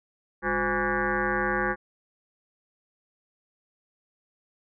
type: tone with frequency modulation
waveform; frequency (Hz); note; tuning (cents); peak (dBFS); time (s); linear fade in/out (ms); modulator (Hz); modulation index
sine; 987.8; B5; 0; -23; 0.42-1.76; 50; 157; 5.2
effects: none